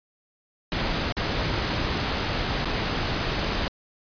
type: noise with dropouts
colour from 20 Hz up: pink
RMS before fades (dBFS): -26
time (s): 0.72-3.68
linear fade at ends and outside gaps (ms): 0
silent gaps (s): 1.123-1.168 / 2.647-2.656
effects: resampled to 11025 Hz